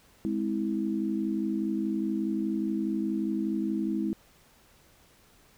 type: chord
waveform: sine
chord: Ab augmented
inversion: none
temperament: just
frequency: 207.7 / 259.6 / 324.5 Hz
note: Ab3 / C4 / E4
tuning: 0 / -13 / -27 cents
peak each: -30 / -34 / -30 dBFS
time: 0.25-4.13 s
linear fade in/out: 0 ms
effects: pink hiss -60 dBFS RMS until 5.57 s